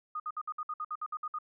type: tone bursts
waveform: sine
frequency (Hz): 1234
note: D#6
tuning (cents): -15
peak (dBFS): -33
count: 12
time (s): 0.15-1.387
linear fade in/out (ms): 5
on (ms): 49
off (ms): 59
effects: none